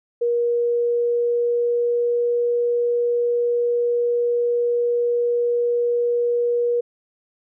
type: tone with pitch glide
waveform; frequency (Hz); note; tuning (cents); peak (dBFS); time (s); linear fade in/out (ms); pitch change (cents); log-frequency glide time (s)
sine; 475.4 to 478.7; A#4 to A#4; +34 to +46; -17; 0.21-6.81; 10; +12; 0.37-2.4
effects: none